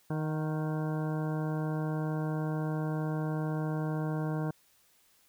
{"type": "harmonic tone with a mistuned harmonic", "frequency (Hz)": 155.56, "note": "D#3", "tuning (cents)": 0, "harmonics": [1, 2, 3, 4, 5, 6, 7, 9, 10], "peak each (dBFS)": [-31, -37, -41, -43, -45, -47, -48, -50, -51], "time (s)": [0.1, 4.51], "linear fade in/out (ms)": 5, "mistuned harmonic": 5, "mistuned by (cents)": -38, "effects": ["white hiss -66 dBFS RMS until 5.28 s"]}